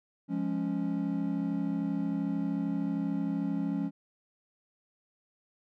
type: chord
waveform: triangle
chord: Db major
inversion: first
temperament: equal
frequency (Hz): 174.61 / 207.7 / 277.2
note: F3 / Ab3 / Db4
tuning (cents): 0 / 0 / 0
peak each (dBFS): -32 / -32 / -30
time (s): 0.28-3.91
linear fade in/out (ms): 50
effects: none